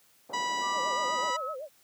white band-pass noise, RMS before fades -44 dBFS, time 0.29-1.31 s, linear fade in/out 10 ms, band 190 to 870 Hz, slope 24 dB/octave
harmonic tone, 980 Hz, B5, 14 cents flat, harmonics 1 / 2 / 3 / 4 / 5 / 6 / 7 / 8, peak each -30 / -36 / -40 / -42 / -44 / -46 / -47 / -48 dBFS, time 0.33-1.37 s, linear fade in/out 10 ms
sine tone with pitch glide, 1180 to 1286.8 Hz, D6 to E6, +8 to -42 cents, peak -33 dBFS, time 0.61-1.56 s, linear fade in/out 50 ms, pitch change +150 cents, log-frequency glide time 0.86-1.33 s
sine tone with vibrato, 565 Hz, C#5, 33 cents sharp, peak -36 dBFS, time 0.72-1.69 s, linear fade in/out 50 ms, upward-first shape sine, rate 7.9 Hz, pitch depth 190 cents each way
effects white hiss -63 dBFS RMS until 1.83 s + high-pass 60 Hz 12 dB/octave

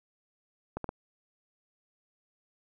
clicks, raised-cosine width 1 ms, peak -20 dBFS, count 3, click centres 0.77 / 0.843 / 0.891 s, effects none

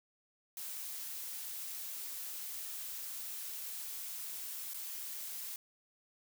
blue noise with dropouts, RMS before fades -43 dBFS, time 0.57-5.56 s, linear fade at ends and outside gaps 1 ms, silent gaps 4.736-4.743 s, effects none

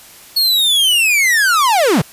45% pulse linear sweep, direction down, 4388 to 112.1 Hz, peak -10 dBFS, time 0.36-2.02 s, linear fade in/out 10 ms, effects white hiss -40 dBFS RMS until 2.12 s + resampled to 32000 Hz

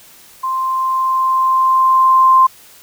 sine tone with level ramp, 1046.5 Hz, C6, in tune, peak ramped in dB -16 to -5 dBFS, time 0.43-2.47 s, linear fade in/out 10 ms, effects white hiss -43 dBFS RMS until 2.82 s

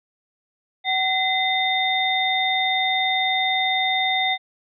sine tone cluster, 753 / 2045 / 3638 Hz, F#5 / C7 / A#7, +30 / -40 / -43 cents, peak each -23 dBFS, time 0.84-4.38 s, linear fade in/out 50 ms, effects none

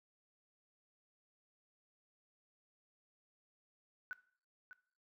sine tone with echo, 1490 Hz, F#6, 12 cents sharp, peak -39 dBFS, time 4.11-4.13 s, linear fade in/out 0 ms, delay 600 ms, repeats 1, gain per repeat -11 dB, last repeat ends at 4.73 s, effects noise-tail reverb RT60 0.5 s tail -18 dB re dry

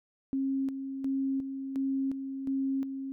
sine tone with tremolo, 269.7 Hz, C#4, 47 cents flat, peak -27 dBFS, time 0.33-3.12 s, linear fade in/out 0 ms, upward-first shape square, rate 1.4 Hz, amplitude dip 55%, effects none

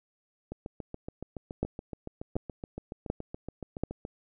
two click trains, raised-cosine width 2 ms, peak -24 / -15 dBFS, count 26 / 4, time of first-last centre 0.52-4.051 / 1.63-3.836 s, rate 7.08 / 1.36 Hz, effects none

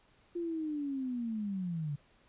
sine linear sweep, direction down, 349.4 to 140 Hz, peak -33 dBFS, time 0.35-1.96 s, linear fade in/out 10 ms, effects pink hiss -66 dBFS RMS until 2.28 s + resampled to 8000 Hz

